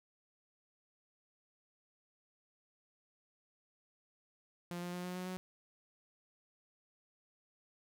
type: tone with pitch steps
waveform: sawtooth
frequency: 174.61 / 176.54 / 178.49 / 180.45 / 182.45 / 184.46 Hz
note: F3 / F3 / F3 / F#3 / F#3 / F#3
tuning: 0 / +19 / +38 / -43 / -24 / -5 cents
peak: -36 dBFS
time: 4.71-5.37 s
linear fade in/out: 0 ms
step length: 110 ms
effects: none